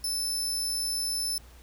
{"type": "tone", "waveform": "25% pulse", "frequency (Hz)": 5274, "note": "E8", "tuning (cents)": 0, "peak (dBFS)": -23, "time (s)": [0.04, 1.38], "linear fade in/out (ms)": 2, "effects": ["added 60 Hz sine -49 dBFS peak until 1.62 s", "pink hiss -56 dBFS RMS until 1.62 s"]}